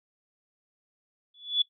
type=tone with exponential growth; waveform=sine; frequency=3433 Hz; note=A7; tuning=43 cents flat; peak=-18 dBFS; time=1.34-1.62 s; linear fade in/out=5 ms; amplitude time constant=59 ms; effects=noise-tail reverb RT60 0.1 s tail -17 dB re dry